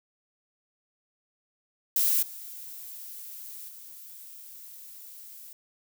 violet noise with level steps, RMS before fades -24 / -42 / -46 dBFS, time 1.96-5.53 s, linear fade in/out 2 ms, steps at 2.22 / 3.68 s, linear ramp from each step 10 ms, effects none

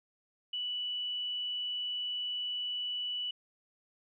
sine tone, 2960 Hz, F#7, in tune, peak -33 dBFS, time 0.53-3.31 s, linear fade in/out 5 ms, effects none

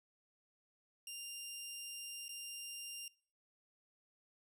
15% pulse tone with dropouts, 2794 Hz, F7, in tune, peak -38 dBFS, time 1.07-3.08 s, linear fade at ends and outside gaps 2 ms, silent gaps 2.282-2.291 s, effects noise-tail reverb RT60 0.5 s tail -23 dB re dry

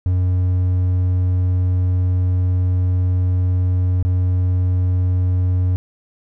triangle tone with dropouts, 91 Hz, F#2, 28 cents flat, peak -12 dBFS, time 0.06-5.76 s, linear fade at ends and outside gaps 0 ms, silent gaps 4.027-4.05 s, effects none

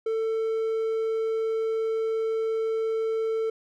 triangle tone, 445.7 Hz, A4, 22 cents sharp, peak -22 dBFS, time 0.06-3.5 s, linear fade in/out 5 ms, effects none

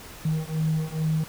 triangle beating tone pair, 156.6 / 158.9 Hz, D#3 / D#3, +11 / +37 cents, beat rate 2.3 Hz, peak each -23 dBFS, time 0.25-1.24 s, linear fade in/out 5 ms, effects tanh soft clip ceiling -18 dBFS + pink hiss -43 dBFS RMS until 1.28 s

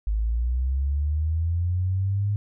sine linear sweep, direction up, 51.2 to 103.83 Hz, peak -21 dBFS, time 0.07-2.36 s, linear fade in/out 0 ms, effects none

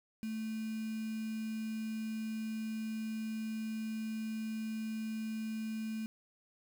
sine tone with quantisation, 220 Hz, A3, in tune, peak -36 dBFS, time 0.23-6.06 s, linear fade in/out 0 ms, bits 8, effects none

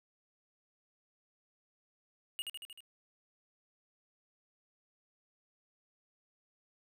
square tone with echo, 2865 Hz, F7, 44 cents sharp, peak -36 dBFS, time 2.39-2.42 s, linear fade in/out 0 ms, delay 77 ms, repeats 5, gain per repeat -3 dB, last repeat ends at 2.805 s, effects none

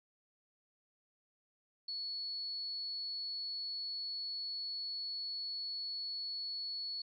sine tone, 4400 Hz, C#8, 14 cents flat, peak -38 dBFS, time 1.88-7.02 s, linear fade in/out 5 ms, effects none

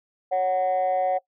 sine tone pair together, 554.4 / 740.5 Hz, C#5 / F#5, 0 / +1 cents, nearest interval perfect fourth, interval 501 cents, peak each -22 / -20 dBFS, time 0.31-1.19 s, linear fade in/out 20 ms, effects noise-tail reverb RT60 0.1 s tail -21 dB re dry + tanh soft clip ceiling -17 dBFS

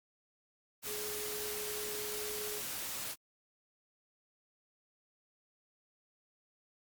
sine tone in noise, 421.1 Hz, G#4, 24 cents sharp, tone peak -42 dBFS, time 0.85-2.62 s, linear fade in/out 50 ms, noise white, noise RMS -40 dBFS, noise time 0.82-3.16 s, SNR -5 dB, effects Opus 48 kbps

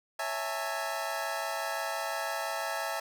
25% pulse chord, A major seventh, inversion first, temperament equal with one note detuned, 554.4 / 659.3 / 830.6 / 896.4 Hz, C#5 / E5 / G#5 / A5, 0 / 0 / 0 / +32 cents, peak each -37 / -32 / -34 / -34 dBFS, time 0.19-3 s, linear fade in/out 5 ms, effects none

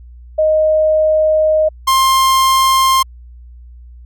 sine / 45% pulse tone pair in turn, 622.3 / 1057.2 Hz, D#5 / C6, 0 / +18 cents, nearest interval major sixth, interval 918 cents, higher second, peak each -9 dBFS, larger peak neither, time 0.38-1.69 / 1.87-3.03 s, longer first, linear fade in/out 10 ms, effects added 60 Hz sine -34 dBFS peak until 4.05 s

